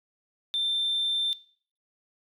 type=tone; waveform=sine; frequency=3570 Hz; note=A7; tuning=24 cents sharp; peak=-24 dBFS; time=0.54-1.33 s; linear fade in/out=0 ms; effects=noise-tail reverb RT60 0.5 s tail -18 dB re dry + tanh soft clip ceiling -21 dBFS